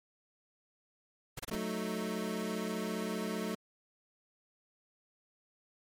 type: noise bursts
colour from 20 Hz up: pink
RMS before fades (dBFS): -41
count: 4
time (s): 1.37-1.554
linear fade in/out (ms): 5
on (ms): 25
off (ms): 28
type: chord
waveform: 25% pulse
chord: D# diminished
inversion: first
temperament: equal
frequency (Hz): 185 / 220 / 311.1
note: F#3 / A3 / D#4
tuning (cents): 0 / 0 / 0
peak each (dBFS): -35 / -33 / -39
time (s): 1.51-3.55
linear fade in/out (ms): 5
effects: MP3 64 kbps